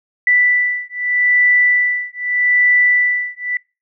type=beating tone pair; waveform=sine; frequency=1975.5 / 1976.31 Hz; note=B6 / B6; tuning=0 / +1 cents; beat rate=0.81 Hz; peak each=-15 dBFS; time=0.27-3.57 s; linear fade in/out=2 ms; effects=noise-tail reverb RT60 0.3 s tail -26 dB re dry